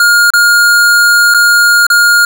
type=tone with dropouts; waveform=square; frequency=1420 Hz; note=F6; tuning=28 cents sharp; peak=-5 dBFS; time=0-2.25 s; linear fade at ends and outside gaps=2 ms; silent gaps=0.304-0.336 / 1.34-1.345 / 1.867-1.901 s; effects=none